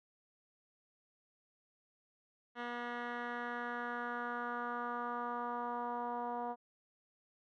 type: tone with low-pass filter sweep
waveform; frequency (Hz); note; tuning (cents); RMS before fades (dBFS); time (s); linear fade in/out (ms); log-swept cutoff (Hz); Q
10% pulse; 240.6; B3; -45; -40; 2.55-6.56; 50; 2300 to 850; 2.8
effects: none